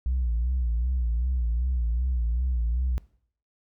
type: tone with vibrato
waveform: sine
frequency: 60.3 Hz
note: B1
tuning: 41 cents flat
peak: -21 dBFS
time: 0.06-2.98 s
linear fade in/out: 0 ms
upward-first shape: sine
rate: 2.6 Hz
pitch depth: 110 cents each way
effects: noise-tail reverb RT60 0.6 s tail -22 dB re dry + tanh soft clip ceiling -20 dBFS